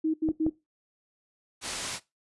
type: tone bursts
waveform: sine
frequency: 316.1 Hz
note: D#4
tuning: 27 cents sharp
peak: -23 dBFS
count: 3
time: 0.04-0.498 s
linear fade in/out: 10 ms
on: 100 ms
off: 79 ms
type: clicks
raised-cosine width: 2 ms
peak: -19 dBFS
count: 2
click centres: 0.288 / 0.465 s
type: low-pass noise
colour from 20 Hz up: white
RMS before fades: -35 dBFS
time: 1.61-2 s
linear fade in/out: 50 ms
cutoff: 8400 Hz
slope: 12 dB/octave
effects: noise-tail reverb RT60 0.2 s tail -18 dB re dry + resampled to 24000 Hz